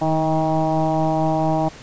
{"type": "tone with frequency modulation", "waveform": "sine", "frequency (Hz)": 474.8, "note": "A#4", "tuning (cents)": 32, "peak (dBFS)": -16, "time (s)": [0.01, 1.69], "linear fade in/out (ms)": 10, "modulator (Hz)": 159, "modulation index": 2.6, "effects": ["pink hiss -41 dBFS RMS until 1.82 s", "resampled to 16000 Hz"]}